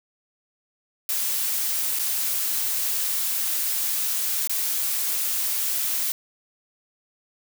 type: noise with dropouts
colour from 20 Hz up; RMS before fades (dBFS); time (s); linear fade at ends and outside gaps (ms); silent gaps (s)
blue; -25; 1.09-6.12; 1; 1.989-1.994 / 4.474-4.495
effects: none